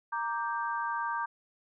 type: chord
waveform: sine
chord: G minor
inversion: first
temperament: equal with one note detuned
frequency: 932.3 / 1174.7 / 1573.4 Hz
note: Bb5 / D6 / G6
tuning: 0 / 0 / +6 cents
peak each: -33 / -35 / -36 dBFS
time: 0.12-1.26 s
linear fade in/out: 10 ms
effects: none